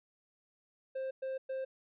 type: tone bursts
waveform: triangle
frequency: 528 Hz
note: C5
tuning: 16 cents sharp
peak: -33 dBFS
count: 3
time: 0.95-1.65 s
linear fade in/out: 10 ms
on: 160 ms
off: 110 ms
effects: resampled to 8000 Hz